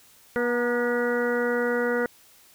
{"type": "harmonic tone with a mistuned harmonic", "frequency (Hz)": 241.6, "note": "B3", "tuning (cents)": -38, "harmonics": [1, 2, 3, 4, 5, 6, 7, 8], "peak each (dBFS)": [-29, -24, -38, -38, -38, -30, -40, -34], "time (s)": [0.36, 2.06], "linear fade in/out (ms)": 0, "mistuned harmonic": 4, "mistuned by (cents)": -49, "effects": ["white hiss -55 dBFS RMS until 2.54 s"]}